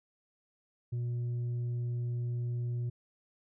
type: tone with tanh clipping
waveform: sine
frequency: 120.5 Hz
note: B2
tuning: 42 cents flat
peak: -32 dBFS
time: 0.92-2.9 s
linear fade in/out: 10 ms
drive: 3 dB
effects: none